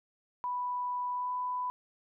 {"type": "tone with pitch glide", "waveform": "sine", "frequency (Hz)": [987.8, 995.8], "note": ["B5", "B5"], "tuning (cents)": [0, 14], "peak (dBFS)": -31, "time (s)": [0.44, 1.7], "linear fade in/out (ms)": 0, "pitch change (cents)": 14, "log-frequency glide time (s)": [1.13, 1.32], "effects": []}